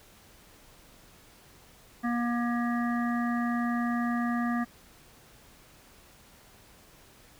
harmonic tone, 238.5 Hz, A#3, 40 cents sharp, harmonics 1 / 3 / 5 / 7 / 8, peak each -27 / -36 / -36 / -39 / -41 dBFS, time 2.03-4.65 s, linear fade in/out 20 ms, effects pink hiss -56 dBFS RMS until 7.39 s

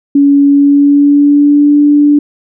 sine tone with pitch glide, 282.4 to 292 Hz, C#4 to D4, +32 to -10 cents, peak -3 dBFS, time 0.15-2.19 s, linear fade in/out 5 ms, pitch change +58 cents, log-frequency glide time 0.47-1.78 s, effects none

